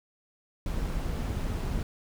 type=noise with amplitude modulation; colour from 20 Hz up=brown; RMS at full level=-29 dBFS; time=0.66-1.83 s; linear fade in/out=2 ms; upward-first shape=sine; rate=196 Hz; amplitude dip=40%; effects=none